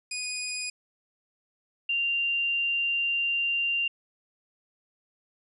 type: tone pair in turn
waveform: 15% pulse / sine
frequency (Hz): 2477 / 2780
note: D#7 / F7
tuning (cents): -8 / -9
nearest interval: major second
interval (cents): 199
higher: second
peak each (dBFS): -24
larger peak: neither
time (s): 0.11-0.7 / 1.89-3.88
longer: second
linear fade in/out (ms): 5
effects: resampled to 24000 Hz